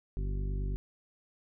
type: harmonic tone with a mistuned harmonic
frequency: 49 Hz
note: G1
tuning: in tune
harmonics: 1 / 2 / 3 / 4 / 5 / 6 / 7 / 8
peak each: -31 / -41 / -41 / -51 / -48 / -57 / -57 / -49 dBFS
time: 0.17-0.76 s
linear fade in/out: 0 ms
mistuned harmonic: 8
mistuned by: -47 cents
effects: none